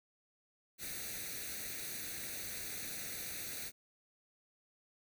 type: noise with comb filter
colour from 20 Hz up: white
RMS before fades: -43 dBFS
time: 0.78-3.72 s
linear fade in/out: 50 ms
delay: 0.48 ms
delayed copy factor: +0.75
effects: none